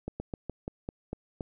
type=slowing click train; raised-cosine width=2 ms; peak=-21 dBFS; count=8; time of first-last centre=0.08-1.408 s; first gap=120 ms; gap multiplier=1.15; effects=none